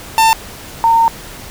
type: tone pair in turn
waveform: 45% pulse / sine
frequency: 895 / 914.3 Hz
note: A5 / A#5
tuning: +29 / -34 cents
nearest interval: unison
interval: 37 cents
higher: second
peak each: -7 dBFS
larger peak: neither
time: 0.18-0.33 / 0.84-1.08 s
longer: second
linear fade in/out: 0 ms
effects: pink hiss -32 dBFS RMS until 1.5 s